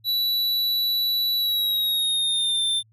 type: tone with pitch glide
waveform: square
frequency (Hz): 3942 to 3573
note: B7 to A7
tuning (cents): -4 to +26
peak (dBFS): -21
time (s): 0.04-2.83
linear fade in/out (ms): 50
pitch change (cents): -170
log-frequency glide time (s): 1.37-2.63
effects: added 110 Hz sine -56 dBFS peak until 2.92 s